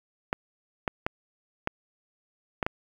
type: clicks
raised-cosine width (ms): 0.5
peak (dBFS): -11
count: 6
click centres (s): 0.329 / 0.878 / 1.065 / 1.674 / 2.628 / 2.665
effects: 7-bit